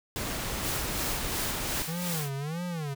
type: noise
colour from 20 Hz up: pink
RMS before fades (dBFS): -33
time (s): 0.16-1.82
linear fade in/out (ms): 0
type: noise with tremolo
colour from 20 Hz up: white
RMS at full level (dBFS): -33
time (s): 0.61-2.31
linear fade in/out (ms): 50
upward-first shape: sine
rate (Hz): 2.8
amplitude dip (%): 65
type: tone with vibrato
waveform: square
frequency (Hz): 156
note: D#3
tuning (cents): +5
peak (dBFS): -32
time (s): 1.87-2.95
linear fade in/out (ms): 20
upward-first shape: sine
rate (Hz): 1.6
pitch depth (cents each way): 230
effects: none